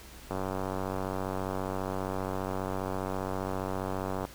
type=click train; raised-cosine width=1 ms; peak=-19 dBFS; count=375; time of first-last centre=0.31-4.251 s; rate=94.9 Hz; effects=added 60 Hz sine -52 dBFS peak until 4.34 s + pink hiss -50 dBFS RMS until 4.34 s